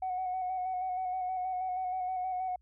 sine tone with vibrato, 740 Hz, F#5, in tune, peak -30 dBFS, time 0.02-2.56 s, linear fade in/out 5 ms, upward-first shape square, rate 6.3 Hz, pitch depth 24 cents each way, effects tanh soft clip ceiling -27 dBFS + added 60 Hz sine -62 dBFS peak until 2.61 s

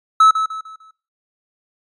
triangle tone with echo, 1300 Hz, E6, 24 cents flat, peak -5 dBFS, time 0.2-0.31 s, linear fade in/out 5 ms, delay 150 ms, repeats 4, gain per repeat -9 dB, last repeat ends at 0.91 s, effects noise-tail reverb RT60 0.4 s tail -22 dB re dry + resampled to 24000 Hz

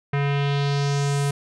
square tone with low-pass filter sweep, 141.7 Hz, C#3, 38 cents sharp, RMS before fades -22 dBFS, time 0.13-1.31 s, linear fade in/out 5 ms, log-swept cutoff 2100 to 10000 Hz, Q 2.1, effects none

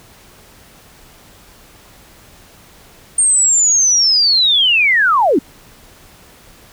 sine linear sweep, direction down, 8740 to 233.7 Hz, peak -9 dBFS, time 3.18-5.39 s, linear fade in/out 5 ms, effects pink hiss -44 dBFS RMS until 6.72 s

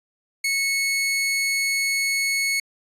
sawtooth tone, 2200 Hz, C#7, 14 cents flat, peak -17 dBFS, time 0.44-2.6 s, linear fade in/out 5 ms, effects resampled to 32000 Hz

